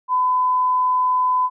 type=tone; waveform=sine; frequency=1008 Hz; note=B5; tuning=35 cents sharp; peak=-15 dBFS; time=0.08-1.5 s; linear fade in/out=50 ms; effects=none